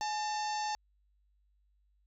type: harmonic tone with a mistuned harmonic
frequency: 897 Hz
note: A5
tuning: 33 cents sharp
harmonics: 1 / 2 / 3 / 4 / 5 / 6 / 7 / 8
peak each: -33 / -44 / -48 / -50 / -45 / -46 / -47 / -53 dBFS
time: 0.01-0.75 s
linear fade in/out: 0 ms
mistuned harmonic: 1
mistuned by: -99 cents
effects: added 50 Hz sine -68 dBFS peak until 2.06 s